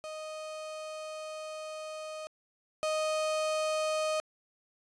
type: tone pair in turn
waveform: 35% pulse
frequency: 622 / 622 Hz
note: D#5 / D#5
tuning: -1 / -1 cents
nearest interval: unison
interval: 0 cents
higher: neither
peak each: -37 / -27 dBFS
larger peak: second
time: 0.04-2.27 / 2.83-4.2 s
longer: first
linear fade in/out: 0 ms
effects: resampled to 22050 Hz